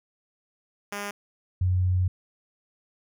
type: tone pair in turn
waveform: 5% pulse / sine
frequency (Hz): 203.5 / 91.41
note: G#3 / F#2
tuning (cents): -35 / -20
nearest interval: octave + major second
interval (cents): 1385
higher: first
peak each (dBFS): -20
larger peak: neither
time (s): 0.92-1.11 / 1.61-2.08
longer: second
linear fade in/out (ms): 5
effects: none